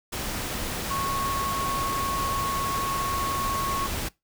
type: tone in noise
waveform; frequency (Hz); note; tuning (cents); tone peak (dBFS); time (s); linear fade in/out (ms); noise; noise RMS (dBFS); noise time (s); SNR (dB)
sine; 1100; C#6; -14; -27; 0.9-3.87; 10; pink; -31; 0.12-4.09; +1
effects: noise-tail reverb RT60 0.2 s tail -22 dB re dry